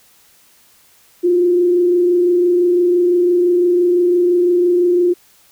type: tone with frequency modulation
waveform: sine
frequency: 353.4 Hz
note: F4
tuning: 21 cents sharp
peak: -10 dBFS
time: 1.23-5.14 s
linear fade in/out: 20 ms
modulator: 25.9 Hz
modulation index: 0.31
effects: white hiss -51 dBFS RMS until 5.51 s